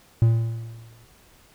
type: tone with exponential decay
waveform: triangle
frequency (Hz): 114.3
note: A#2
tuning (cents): -34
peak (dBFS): -10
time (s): 0.22-1.05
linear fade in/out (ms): 0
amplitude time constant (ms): 180
effects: pink hiss -55 dBFS RMS until 1.54 s